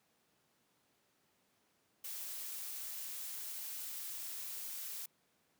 blue noise, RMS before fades -44 dBFS, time 2.04-5.06 s, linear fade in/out 5 ms, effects pink hiss -75 dBFS RMS until 5.59 s + high-pass 150 Hz 12 dB/octave

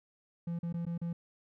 triangle tone with dropouts, 170 Hz, F3, 46 cents flat, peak -31 dBFS, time 0.47-1.13 s, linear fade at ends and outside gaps 5 ms, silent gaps 0.59-0.63 / 0.727-0.74 / 0.853-0.865 / 0.978-1.015 s, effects none

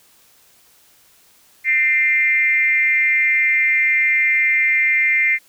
sine tone with frequency modulation, 2093 Hz, C7, in tune, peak -13 dBFS, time 1.64-5.39 s, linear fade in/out 50 ms, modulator 287 Hz, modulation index 0.66, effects white hiss -53 dBFS RMS until 5.48 s

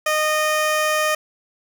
15% pulse tone, 615 Hz, D#5, 20 cents flat, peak -11 dBFS, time 0.06-1.15 s, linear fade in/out 5 ms, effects none

